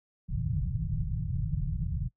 white low-pass noise, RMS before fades -31 dBFS, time 0.28-2.09 s, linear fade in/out 20 ms, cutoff 170 Hz, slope 96 dB/octave, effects noise-tail reverb RT60 0.1 s tail -21 dB re dry

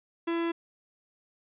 45% pulse tone, 335.7 Hz, E4, 32 cents sharp, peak -27 dBFS, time 0.27-0.52 s, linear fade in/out 10 ms, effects resampled to 8000 Hz

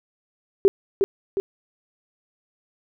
sine tone with echo, 392 Hz, G4, in tune, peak -10 dBFS, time 0.65-0.68 s, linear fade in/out 0 ms, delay 360 ms, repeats 2, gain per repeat -5 dB, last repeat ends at 1.4 s, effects none

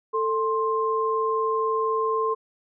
sine tone pair together, 443.5 / 1054 Hz, A4 / C6, +14 / +12 cents, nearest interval octave + minor third, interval 1498 cents, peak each -24 dBFS, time 0.13-2.35 s, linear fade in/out 20 ms, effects none

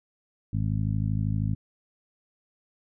harmonic tone, 52.8 Hz, G#1, 29 cents sharp, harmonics 1 / 2 / 3 / 4 / 5, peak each -33 / -26 / -30 / -34 / -38 dBFS, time 0.53-1.55 s, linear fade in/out 5 ms, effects none

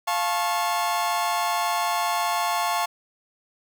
40% pulse chord, F augmented, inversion none, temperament just, 698.5 / 873.1 / 1091.3 Hz, F5 / A5 / C#6, 0 / -14 / -27 cents, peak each -26 dBFS, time 0.07-2.86 s, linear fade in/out 10 ms, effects none

